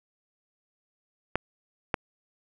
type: clicks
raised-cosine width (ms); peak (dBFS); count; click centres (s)
0.5; -9; 2; 1.356 / 1.942
effects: none